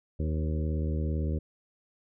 harmonic tone with a mistuned harmonic, 77.78 Hz, D#2, in tune, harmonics 1 / 2 / 3 / 4 / 5 / 6 / 7, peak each -28 / -34 / -38 / -40 / -42 / -44 / -45 dBFS, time 0.19-1.39 s, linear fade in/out 10 ms, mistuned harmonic 6, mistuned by +23 cents, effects none

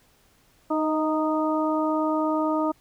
harmonic tone with a mistuned harmonic, 309.6 Hz, D#4, 9 cents flat, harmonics 1 / 2 / 3 / 4, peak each -24 / -27 / -29 / -30 dBFS, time 0.7-2.72 s, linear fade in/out 10 ms, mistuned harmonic 2, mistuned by +22 cents, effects pink hiss -61 dBFS RMS until 2.8 s

